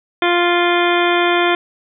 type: harmonic tone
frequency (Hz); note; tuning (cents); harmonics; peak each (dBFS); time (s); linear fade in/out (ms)
349.2; F4; 0; 1 / 2 / 3 / 4 / 5 / 6 / 7 / 9 / 10; -16 / -19 / -21 / -22 / -23 / -24 / -24 / -26 / -26; 0.22-1.55; 2
effects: none

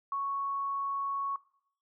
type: tone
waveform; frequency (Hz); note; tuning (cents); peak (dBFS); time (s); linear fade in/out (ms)
sine; 1108.7; C#6; 0; -30; 0.12-1.36; 2
effects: noise-tail reverb RT60 0.7 s tail -22 dB re dry

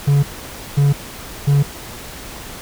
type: tone bursts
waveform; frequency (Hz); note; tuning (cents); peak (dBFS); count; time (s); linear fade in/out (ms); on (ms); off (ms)
triangle; 142.1; C#3; +43; -8; 3; 0.07-1.63; 10; 160; 540
effects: pink hiss -33 dBFS RMS until 2.61 s

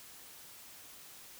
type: silence
effects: white hiss -53 dBFS RMS until 1.39 s

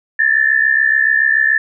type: tone pair together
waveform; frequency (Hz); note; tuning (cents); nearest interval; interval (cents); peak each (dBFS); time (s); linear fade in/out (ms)
sine; 1731 / 1798; A6 / A6; -29 / +37; minor second; 66; -13; 0.19-1.58; 5
effects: none

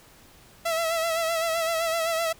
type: tone with vibrato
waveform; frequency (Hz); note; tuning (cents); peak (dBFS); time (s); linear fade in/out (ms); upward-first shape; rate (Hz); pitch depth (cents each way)
sawtooth; 659.3; E5; 0; -20; 0.65-2.33; 10; sine; 7.8; 47
effects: pink hiss -53 dBFS RMS until 2.39 s

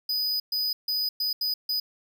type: tone bursts at uneven times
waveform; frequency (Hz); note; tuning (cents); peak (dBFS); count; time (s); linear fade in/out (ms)
square; 4978; D#8; 0; -25; 6; 0.09-0.4 / 0.52-0.73 / 0.88-1.09 / 1.2-1.33 / 1.41-1.54 / 1.69-1.8; 5
effects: 11-bit

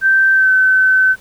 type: tone with pitch glide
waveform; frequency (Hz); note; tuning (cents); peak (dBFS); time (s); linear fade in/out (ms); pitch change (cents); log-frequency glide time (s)
sine; 1559 to 1526; G6 to G6; -10 to -47; -8; 0.01-1.16; 50; -37; 0.33-0.51
effects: pink hiss -45 dBFS RMS until 1.2 s

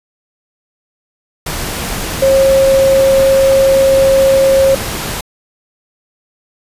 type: tone in noise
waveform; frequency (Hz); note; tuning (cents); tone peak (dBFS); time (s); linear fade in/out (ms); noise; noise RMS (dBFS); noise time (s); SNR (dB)
sine; 539; C#5; -49; -6; 2.22-4.75; 5; pink; -20; 1.46-5.21; +11
effects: resampled to 32000 Hz

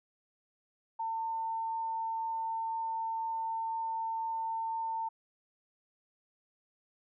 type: tone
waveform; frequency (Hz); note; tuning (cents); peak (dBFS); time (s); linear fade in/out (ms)
sine; 901; A5; +41; -32; 0.99-5.09; 10
effects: none

